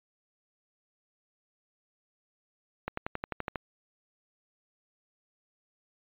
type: accelerating click train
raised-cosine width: 0.5 ms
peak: -17 dBFS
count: 9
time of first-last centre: 2.88-3.558 s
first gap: 94 ms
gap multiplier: 0.97
effects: resampled to 8000 Hz